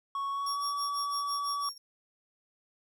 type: tone with pitch glide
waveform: triangle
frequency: 1108.7 to 1143.8 Hz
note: C#6 to D6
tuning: 0 to -46 cents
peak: -29 dBFS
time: 0.15-1.69 s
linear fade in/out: 2 ms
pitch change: +54 cents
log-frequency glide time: 0.31-0.64 s
type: tone with tremolo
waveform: 35% pulse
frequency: 5550 Hz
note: F8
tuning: 12 cents flat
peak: -31 dBFS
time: 0.46-1.78 s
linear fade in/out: 5 ms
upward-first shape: sine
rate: 6 Hz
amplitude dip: 90%
effects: none